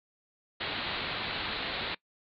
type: low-pass noise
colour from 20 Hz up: white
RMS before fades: -35 dBFS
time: 0.6-1.95 s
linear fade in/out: 10 ms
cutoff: 4300 Hz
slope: 96 dB/octave
effects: noise-tail reverb RT60 0.1 s tail -22 dB re dry